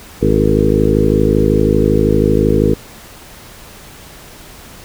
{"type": "harmonic tone with a mistuned harmonic", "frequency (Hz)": 52.7, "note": "G#1", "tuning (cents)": 26, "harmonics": [1, 2, 3, 4, 5, 6, 7, 8, 9], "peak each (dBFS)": [-18, -18, -18, -18, -18, -18, -18, -18, -18], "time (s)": [0.21, 2.75], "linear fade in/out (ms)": 20, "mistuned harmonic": 8, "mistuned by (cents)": 32, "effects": ["pink hiss -37 dBFS RMS until 4.84 s"]}